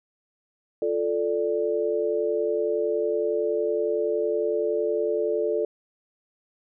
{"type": "chord", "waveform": "sine", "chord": "D minor", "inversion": "first", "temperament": "equal", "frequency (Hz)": [349.2, 440, 587.3], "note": ["F4", "A4", "D5"], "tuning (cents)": [0, 0, 0], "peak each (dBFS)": [-29, -24, -28], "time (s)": [0.82, 5.65], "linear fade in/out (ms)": 2, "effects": []}